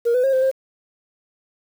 sine tone with pitch steps, 470.4 / 501 / 538 / 521 / 530 Hz, A#4 / B4 / C5 / C5 / C5, +16 / +25 / +48 / -7 / +22 cents, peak -13 dBFS, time 0.05-0.515 s, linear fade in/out 20 ms, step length 93 ms, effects tanh soft clip ceiling -12 dBFS + 7-bit

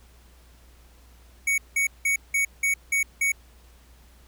square tone bursts, 2233 Hz, C#7, 12 cents sharp, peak -21 dBFS, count 7, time 1.47-3.32 s, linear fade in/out 5 ms, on 110 ms, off 180 ms, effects added 60 Hz sine -51 dBFS peak until 4.27 s + pink hiss -58 dBFS RMS until 4.27 s

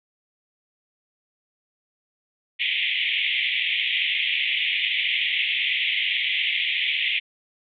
pink band-pass noise, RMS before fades -24 dBFS, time 2.59-7.2 s, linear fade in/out 20 ms, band 2000 to 3500 Hz, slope 96 dB/octave, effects none

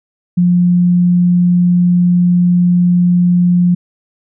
sine tone, 176.9 Hz, F3, 23 cents sharp, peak -7 dBFS, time 0.37-3.75 s, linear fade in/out 10 ms, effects none

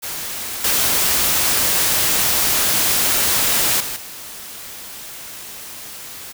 white noise with level steps, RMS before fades -27 / -17 / -26 / -34 dBFS, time 0.02-6.33 s, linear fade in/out 20 ms, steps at 0.64 / 3.8 / 3.96 s, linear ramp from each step 5 ms, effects none

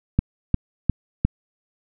click train, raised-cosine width 5 ms, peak -4 dBFS, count 4, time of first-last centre 0.19-1.25 s, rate 2.83 Hz, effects none

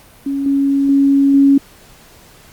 sine tone with level steps, 277.2 Hz, C#4, in tune, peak -16 / -11 / -8 / -6 dBFS, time 0.26-1.58 s, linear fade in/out 5 ms, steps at 0.46 / 0.89 / 1.34 s, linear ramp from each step 2 ms, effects pink hiss -44 dBFS RMS until 2.52 s + Opus 48 kbps

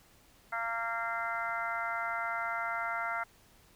harmonic tone, 230 Hz, A#3, 23 cents flat, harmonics 3 / 4 / 5 / 6 / 7 / 8 / 9, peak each -39 / -40 / -45 / -35 / -44 / -47 / -40 dBFS, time 0.52-3.24 s, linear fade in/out 10 ms, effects pink hiss -62 dBFS RMS until 3.75 s

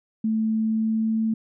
sine tone with pitch glide, 220.1 to 221.9 Hz, A3 to A3, +1 to +15 cents, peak -20 dBFS, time 0.24-1.34 s, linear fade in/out 5 ms, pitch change +14 cents, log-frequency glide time 0.55-1.21 s, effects none

